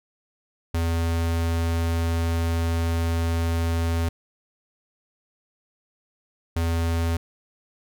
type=tone pair in turn; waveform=square; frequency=83.3 / 83.3 Hz; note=E2 / E2; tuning=+19 / +19 cents; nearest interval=unison; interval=0 cents; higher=neither; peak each=-22 dBFS; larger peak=neither; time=0.74-4.09 / 6.56-7.17 s; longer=first; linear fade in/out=5 ms; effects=none